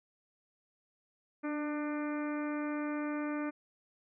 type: harmonic tone with a mistuned harmonic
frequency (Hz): 298.7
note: D4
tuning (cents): +29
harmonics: 1 / 2 / 3 / 4 / 5 / 6 / 7 / 8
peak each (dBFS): -34 / -42 / -48 / -45 / -47 / -51 / -51 / -52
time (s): 1.43-3.51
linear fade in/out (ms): 20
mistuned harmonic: 1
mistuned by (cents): -23
effects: none